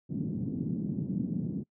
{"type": "band-pass noise", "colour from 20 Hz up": "pink", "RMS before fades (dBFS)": -33, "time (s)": [0.09, 1.64], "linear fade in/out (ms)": 20, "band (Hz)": [150, 250], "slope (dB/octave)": 24, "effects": ["noise-tail reverb RT60 0.1 s tail -24 dB re dry"]}